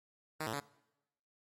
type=tone with pitch steps; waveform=5% pulse; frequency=156.1 / 110.4 / 142.6 Hz; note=D#3 / A2 / C#3; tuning=+6 / +6 / +49 cents; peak=-25 dBFS; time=0.4-0.601 s; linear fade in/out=5 ms; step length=67 ms; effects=noise-tail reverb RT60 0.9 s tail -22 dB re dry + MP3 64 kbps